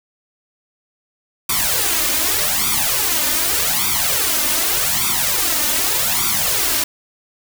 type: noise with flanger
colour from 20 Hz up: white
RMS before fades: -18 dBFS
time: 1.49-6.84 s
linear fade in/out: 5 ms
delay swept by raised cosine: 0.85 to 3.35 ms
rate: 0.84 Hz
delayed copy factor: +0.85
effects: none